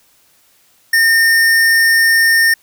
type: tone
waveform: square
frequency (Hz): 1821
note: A#6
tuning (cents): -41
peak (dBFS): -9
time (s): 0.93-2.54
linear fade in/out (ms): 5
effects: white hiss -53 dBFS RMS until 2.62 s